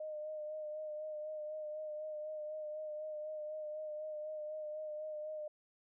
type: tone with vibrato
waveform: sine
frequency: 612 Hz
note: D#5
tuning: 29 cents flat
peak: -40 dBFS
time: 0-5.48 s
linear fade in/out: 5 ms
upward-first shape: sine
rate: 4 Hz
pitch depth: 26 cents each way
effects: none